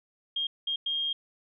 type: tone bursts at uneven times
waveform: sine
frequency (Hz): 3227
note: G7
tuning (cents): +50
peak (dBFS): -27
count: 3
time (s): 0.36-0.47 / 0.67-0.76 / 0.86-1.13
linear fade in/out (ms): 5
effects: none